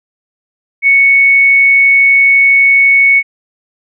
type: tone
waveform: sine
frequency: 2217 Hz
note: C#7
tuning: in tune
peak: -4 dBFS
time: 0.82-3.23 s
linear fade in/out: 50 ms
effects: none